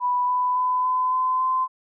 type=tone with pitch steps; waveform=sine; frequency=987.8 / 996.4 / 1005.1 / 1013.8 / 1022.6 / 1031.5 Hz; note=B5 / B5 / B5 / B5 / C6 / C6; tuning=0 / +15 / +30 / +45 / -40 / -25 cents; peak=-19 dBFS; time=0-1.68 s; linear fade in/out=50 ms; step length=280 ms; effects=none